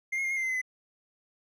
triangle tone with pitch steps, 2107 / 2160 / 2114 / 2152 / 2090 / 2066 / 2043 / 2018 Hz, C7 / C#7 / C7 / C7 / C7 / C7 / C7 / B6, +12 / -45 / +17 / +48 / -2 / -22 / -42 / +37 cents, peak -26 dBFS, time 0.12-0.616 s, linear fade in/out 10 ms, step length 62 ms, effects none

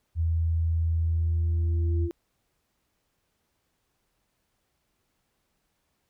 sine tone, 82.2 Hz, E2, 4 cents flat, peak -22 dBFS, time 0.15-2.09 s, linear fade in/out 50 ms
sine tone with exponential growth, 342.1 Hz, F4, 36 cents flat, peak -30 dBFS, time 0.68-2.11 s, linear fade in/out 0 ms, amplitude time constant 310 ms
effects pink hiss -75 dBFS RMS until 6.09 s

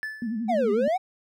triangle tone with exponential decay, 1742 Hz, A6, 18 cents flat, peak -25 dBFS, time 0.03-0.49 s, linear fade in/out 0 ms, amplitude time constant 99 ms
sine tone with vibrato, 225.3 Hz, A3, 41 cents sharp, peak -26 dBFS, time 0.22-0.88 s, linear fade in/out 2 ms, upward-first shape sine, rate 11 Hz, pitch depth 120 cents each way
triangle exponential two-way sweep, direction down then up, 784 to 392 to 784 Hz, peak -19 dBFS, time 0.48-0.98 s, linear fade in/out 20 ms, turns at 0.71 s
effects none

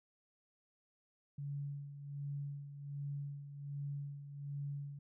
sine tone with tremolo, 142.3 Hz, C#3, 46 cents sharp, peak -38 dBFS, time 1.38-4.99 s, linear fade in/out 5 ms, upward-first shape sine, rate 1.3 Hz, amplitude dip 65%, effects none

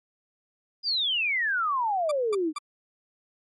sine exponential sweep, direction down, 4978 to 297.4 Hz, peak -23 dBFS, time 0.83-2.53 s, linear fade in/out 50 ms
40% pulse tone bursts, 1174.7 Hz, D6, in tune, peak -28 dBFS, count 3, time 2.09-2.585 s, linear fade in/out 5 ms, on 25 ms, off 210 ms
effects MP3 48 kbps

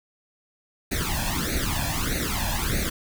pink noise with flanger, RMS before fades -26 dBFS, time 0.91-2.9 s, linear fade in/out 10 ms, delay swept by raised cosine 0.47 to 1.21 ms, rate 1.6 Hz, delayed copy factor +0.9, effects none

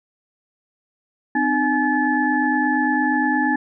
sine tone cluster, 255.1 / 303.7 / 844 / 1734 Hz, C4 / D#4 / G#5 / A6, -44 / -42 / +28 / -26 cents, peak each -22 dBFS, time 1.35-3.56 s, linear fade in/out 5 ms, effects none

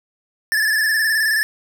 square tone with vibrato, 1743 Hz, A6, 17 cents flat, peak -16 dBFS, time 0.52-1.43 s, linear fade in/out 0 ms, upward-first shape square, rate 19 Hz, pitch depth 43 cents each way, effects none

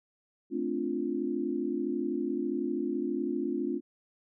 sine chord, D minor seventh, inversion second, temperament equal, 220 / 261.6 / 293.7 / 349.2 Hz, A3 / C4 / D4 / F4, 0 / 0 / 0 / 0 cents, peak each -37 / -34 / -34 / -33 dBFS, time 0.5-3.81 s, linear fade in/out 50 ms, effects none

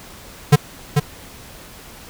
square tone with echo, 146.83 Hz, D3, in tune, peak -6 dBFS, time 0.52-0.56 s, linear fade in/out 10 ms, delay 440 ms, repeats 1, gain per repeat -6 dB, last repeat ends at 1 s, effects pink hiss -40 dBFS RMS until 2.09 s

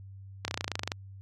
slowing click train, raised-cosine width 0.2 ms, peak -13 dBFS, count 14, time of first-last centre 0.45-0.919 s, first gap 30 ms, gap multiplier 1.03, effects added 97 Hz sine -44 dBFS peak until 1.21 s + AAC 64 kbps

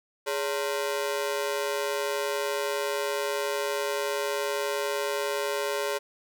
sawtooth ring-modulated tone, 490.4 Hz, B4, 12 cents flat, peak -20 dBFS, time 0.26-5.99 s, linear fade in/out 20 ms, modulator 75 Hz, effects none

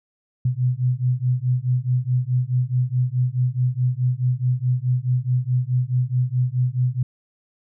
sine beating tone pair, 123.47 / 128.17 Hz, B2 / C3, 0 / -35 cents, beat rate 4.7 Hz, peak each -21 dBFS, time 0.45-7.03 s, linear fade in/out 5 ms, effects none

